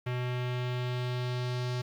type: tone with low-pass filter sweep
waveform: square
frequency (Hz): 124.4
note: B2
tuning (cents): +13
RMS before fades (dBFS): -32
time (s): 0.06-1.82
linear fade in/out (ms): 10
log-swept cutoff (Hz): 2600 to 4900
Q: 1.8
effects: 9-bit